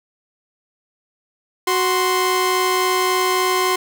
sawtooth tone pair together, 370.3 / 1047.4 Hz, F#4 / C6, +1 / +1 cents, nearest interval octave + tritone, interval 1800 cents, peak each -15 dBFS, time 1.67-3.76 s, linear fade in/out 5 ms, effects none

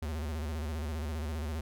square tone with vibrato, 76.7 Hz, D#2, 24 cents flat, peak -34 dBFS, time 0.02-1.61 s, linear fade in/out 5 ms, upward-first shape square, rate 15 Hz, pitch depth 95 cents each way, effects none

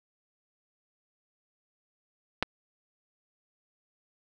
clicks, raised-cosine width 0.3 ms, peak -9 / -23 dBFS, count 2, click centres 2.426 / 2.43 s, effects none

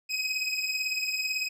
25% pulse beating tone pair, 2517 / 2535 Hz, D#7 / D#7, +19 / +32 cents, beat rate 18 Hz, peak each -28 / -26 dBFS, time 0.09-1.49 s, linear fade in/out 20 ms, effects low-pass 12000 Hz 12 dB/octave

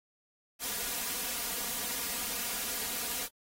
white noise with comb filter, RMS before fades -35 dBFS, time 0.59-3.29 s, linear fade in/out 50 ms, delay 4.2 ms, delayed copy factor +0.85, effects AAC 48 kbps

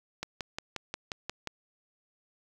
click train, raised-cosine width 0.2 ms, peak -17 dBFS, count 8, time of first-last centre 0.23-1.473 s, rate 5.63 Hz, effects 8-bit

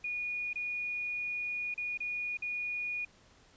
sine tone with dropouts, 2450 Hz, D#7, 27 cents flat, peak -33 dBFS, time 0.04-3.05 s, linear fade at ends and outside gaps 5 ms, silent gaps 0.532-0.556 / 1.742-1.777 / 1.975-2.003 / 2.372-2.421 s, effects pink hiss -62 dBFS RMS until 3.56 s + resampled to 16000 Hz

